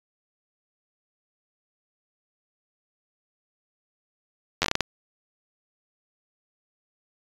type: slowing click train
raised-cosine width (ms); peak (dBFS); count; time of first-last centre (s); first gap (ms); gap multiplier
0.2; -4; 8; 4.62-4.807; 10; 1.32
effects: resampled to 24000 Hz